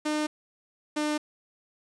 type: tone pair in turn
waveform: sawtooth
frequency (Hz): 303.4 / 300.8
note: D#4 / D4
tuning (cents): -44 / +42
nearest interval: unison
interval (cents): 14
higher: first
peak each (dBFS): -22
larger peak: neither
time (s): 0.05-0.27 / 0.96-1.18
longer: neither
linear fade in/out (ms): 10
effects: resampled to 22050 Hz + 8-bit